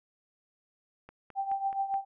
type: click train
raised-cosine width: 0.5 ms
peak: -33 dBFS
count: 5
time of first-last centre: 1.09-1.941 s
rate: 4.7 Hz
type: tone with tremolo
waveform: sine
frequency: 784 Hz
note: G5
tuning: in tune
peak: -25 dBFS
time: 1.35-2.05 s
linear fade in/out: 50 ms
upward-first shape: triangle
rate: 7.1 Hz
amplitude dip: 80%
effects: none